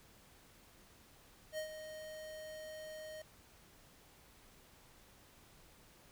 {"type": "tone with ADSR envelope", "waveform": "square", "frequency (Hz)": 622.3, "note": "D#5", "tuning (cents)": 0, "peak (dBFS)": -38, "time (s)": [1.52, 3.22], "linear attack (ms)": 59, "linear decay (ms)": 96, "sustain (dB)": -9, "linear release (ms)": 4, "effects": ["pink hiss -63 dBFS RMS until 6.11 s"]}